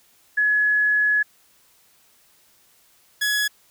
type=tone pair in turn; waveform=sine / sawtooth; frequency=1694 / 1685.4 Hz; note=G#6 / G#6; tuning=+34 / +25 cents; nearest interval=unison; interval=9 cents; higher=first; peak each=-16 dBFS; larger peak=neither; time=0.37-1.23 / 3.21-3.48 s; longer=first; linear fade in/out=10 ms; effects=white hiss -58 dBFS RMS until 3.7 s